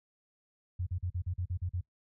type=tone bursts; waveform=sine; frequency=89.6 Hz; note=F2; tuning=45 cents sharp; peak=-31 dBFS; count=9; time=0.79-1.811 s; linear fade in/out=10 ms; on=77 ms; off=41 ms; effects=noise-tail reverb RT60 0.1 s tail -19 dB re dry